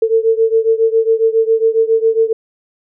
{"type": "beating tone pair", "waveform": "sine", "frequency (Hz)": [446.5, 453.8], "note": ["A4", "A#4"], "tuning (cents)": [25, -47], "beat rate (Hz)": 7.3, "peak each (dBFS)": [-12, -14], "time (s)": [0.02, 2.33], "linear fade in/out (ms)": 5, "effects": []}